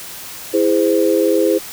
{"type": "chord", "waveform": "sine", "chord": "E augmented", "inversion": "none", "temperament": "just", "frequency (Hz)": [329.6, 412, 515], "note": ["E4", "G#4", "B#4"], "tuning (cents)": [0, -14, -28], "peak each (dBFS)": -16, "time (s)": [0.53, 1.59], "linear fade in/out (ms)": 20, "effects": ["white hiss -32 dBFS RMS until 1.72 s"]}